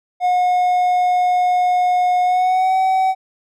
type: tone with pitch glide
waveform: triangle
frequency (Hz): 723 to 757.6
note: F#5 to F#5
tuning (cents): -40 to +41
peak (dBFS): -11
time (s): 0.2-3.15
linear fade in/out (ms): 50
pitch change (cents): +81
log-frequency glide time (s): 2.23-2.77
effects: none